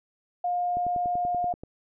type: tone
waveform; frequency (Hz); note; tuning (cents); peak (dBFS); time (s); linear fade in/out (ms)
sine; 710; F5; +28; -24; 0.44-1.53; 5
type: click train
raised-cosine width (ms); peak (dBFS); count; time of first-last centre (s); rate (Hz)
2; -25; 10; 0.77-1.635; 10.4
effects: none